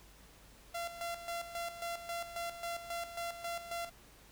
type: tone with tremolo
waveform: sawtooth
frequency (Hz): 684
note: F5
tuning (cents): -36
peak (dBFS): -33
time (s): 0.74-3.9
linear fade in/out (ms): 10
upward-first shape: square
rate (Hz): 3.7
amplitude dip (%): 65
effects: added 50 Hz sine -63 dBFS peak until 4.31 s + pink hiss -60 dBFS RMS until 4.31 s